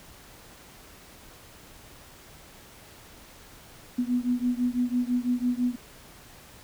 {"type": "beating tone pair", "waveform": "sine", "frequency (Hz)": [243.7, 249.7], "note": ["B3", "B3"], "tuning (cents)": [-23, 19], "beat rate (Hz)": 6, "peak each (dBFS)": [-26, -27], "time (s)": [3.98, 5.76], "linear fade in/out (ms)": 10, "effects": ["pink hiss -50 dBFS RMS until 6.63 s"]}